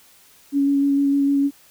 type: tone with vibrato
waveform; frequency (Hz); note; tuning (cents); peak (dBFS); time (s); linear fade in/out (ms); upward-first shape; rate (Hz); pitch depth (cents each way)
sine; 280; C#4; +18; -15; 0.52-1.51; 50; square; 6.6; 10
effects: white hiss -52 dBFS RMS until 1.7 s